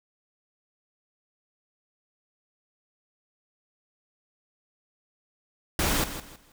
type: noise with echo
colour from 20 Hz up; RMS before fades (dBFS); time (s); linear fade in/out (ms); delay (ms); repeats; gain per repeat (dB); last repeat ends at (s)
pink; -25; 5.79-6.04; 2; 160; 3; -11; 6.52
effects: none